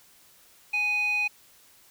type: tone with band-pass filter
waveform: square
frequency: 830 Hz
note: G#5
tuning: 1 cent flat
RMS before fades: -26 dBFS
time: 0.73-1.28 s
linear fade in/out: 10 ms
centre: 2500 Hz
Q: 6
effects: white hiss -57 dBFS RMS until 1.9 s